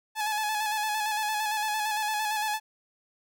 sawtooth tone with vibrato, 854 Hz, G#5, 48 cents sharp, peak -23 dBFS, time 0.15-2.6 s, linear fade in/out 50 ms, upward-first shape square, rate 8.8 Hz, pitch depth 31 cents each way, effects none

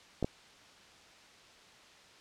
clicks, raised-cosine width 2 ms, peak -18 / -17 dBFS, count 2, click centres 0.227 / 0.245 s, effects white hiss -57 dBFS RMS until 2.2 s + low-pass 5000 Hz 12 dB/octave

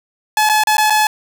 sawtooth tone with dropouts, 856 Hz, A5, 48 cents flat, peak -7 dBFS, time 0.37-1.07 s, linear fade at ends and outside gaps 2 ms, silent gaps 0.491-0.496 / 0.637-0.671 / 0.77-0.781 / 0.899-0.904 s, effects none

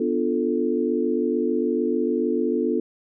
sine chord, B half-diminished seventh, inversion none, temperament equal, 246.9 / 293.7 / 349.2 / 440 Hz, B3 / D4 / F4 / A4, 0 / 0 / 0 / 0 cents, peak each -25 / -27 / -25 / -25 dBFS, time 0-2.8 s, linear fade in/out 5 ms, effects none

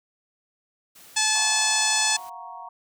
white noise, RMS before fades -49 dBFS, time 0.95-2.3 s, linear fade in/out 10 ms
harmonic tone, 865 Hz, A5, 30 cents flat, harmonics 1 / 2 / 3 / 4 / 5 / 6 / 7 / 8 / 9 / 10, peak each -29 / -29 / -29 / -29 / -29 / -29 / -29 / -29 / -29 / -29 dBFS, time 1.16-2.17 s, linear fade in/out 10 ms
sine chord, Gb major seventh, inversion third, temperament equal with one note detuned, 698.5 / 740 / 937.7 / 1108.7 Hz, F5 / Gb5 / Bb5 / Db6, 0 / 0 / +10 / 0 cents, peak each -44 / -43 / -39 / -43 dBFS, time 1.35-2.69 s, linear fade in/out 5 ms
effects none

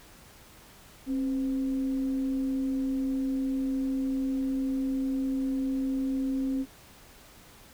sine tone with frequency modulation, 267.4 Hz, C4, 38 cents sharp, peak -26 dBFS, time 1.06-6.66 s, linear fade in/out 50 ms, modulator 239 Hz, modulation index 0.24, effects pink hiss -53 dBFS RMS until 7.73 s

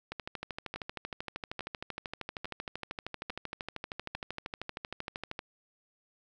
two click trains, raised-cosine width 0.3 ms, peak -22 / -21 dBFS, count 5 / 69, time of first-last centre 0.76-4.15 / 0.12-5.391 s, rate 1.18 / 12.9 Hz, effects none

